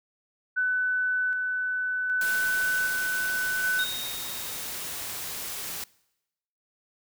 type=tone with tremolo; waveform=sine; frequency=1500 Hz; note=F#6; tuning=23 cents sharp; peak=-22 dBFS; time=0.56-3.85 s; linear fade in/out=20 ms; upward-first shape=square; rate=0.65 Hz; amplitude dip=25%
type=noise; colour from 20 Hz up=white; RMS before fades=-35 dBFS; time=2.21-5.84 s; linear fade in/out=2 ms
type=tone with exponential decay; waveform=sine; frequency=3728 Hz; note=A#7; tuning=1 cent flat; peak=-28 dBFS; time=3.79-5.4 s; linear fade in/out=2 ms; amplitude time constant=350 ms
effects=noise-tail reverb RT60 0.9 s tail -23 dB re dry